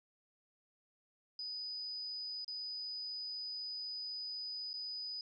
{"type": "tone with dropouts", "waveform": "sine", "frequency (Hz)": 4978, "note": "D#8", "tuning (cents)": 0, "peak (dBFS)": -40, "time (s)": [1.39, 5.21], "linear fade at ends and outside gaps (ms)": 2, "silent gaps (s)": [[2.446, 2.479], [4.732, 4.739]], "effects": []}